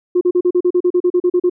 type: tone bursts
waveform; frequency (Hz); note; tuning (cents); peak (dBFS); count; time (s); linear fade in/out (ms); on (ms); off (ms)
sine; 357.2; F4; +39; -9; 14; 0.15-1.498; 10; 61; 38
effects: tanh soft clip ceiling -6 dBFS